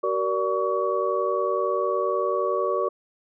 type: tone cluster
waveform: sine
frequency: 379.9 / 470.8 / 582 / 1129 Hz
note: F#4 / A#4 / D5 / C#6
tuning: +46 / +17 / -16 / +31 cents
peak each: -27 dBFS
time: 0.03-2.89 s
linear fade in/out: 10 ms
effects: none